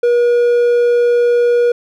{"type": "tone", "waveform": "triangle", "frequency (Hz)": 480, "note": "B4", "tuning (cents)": -49, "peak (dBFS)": -7, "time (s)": [0.03, 1.72], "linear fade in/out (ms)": 5, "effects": []}